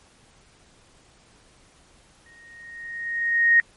sine tone with exponential growth, 1864.7 Hz, A#6, in tune, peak -11 dBFS, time 2.26-3.6 s, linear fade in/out 1 ms, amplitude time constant 290 ms, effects pink hiss -56 dBFS RMS until 3.76 s + MP3 48 kbps

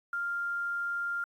sine tone with quantisation, 1396.9 Hz, F6, in tune, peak -30 dBFS, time 0.13-1.24 s, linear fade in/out 2 ms, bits 10, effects AAC 64 kbps

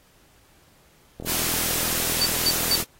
click train, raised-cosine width 2 ms, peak -21 dBFS, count 68, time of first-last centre 1.2-2.826 s, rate 41.2 Hz
white high-pass noise, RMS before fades -25 dBFS, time 1.25-2.85 s, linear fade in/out 50 ms, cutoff 170 Hz, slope 24 dB/octave
sine tone bursts, 4580 Hz, D8, 44 cents flat, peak -18 dBFS, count 3, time 2.21-2.757 s, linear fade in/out 5 ms, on 49 ms, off 200 ms
effects pink hiss -58 dBFS RMS until 2.99 s + AAC 48 kbps

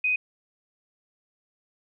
sine tone, 2501 Hz, D#7, 8 cents sharp, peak -21 dBFS, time 0.04-0.16 s, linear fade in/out 5 ms, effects none

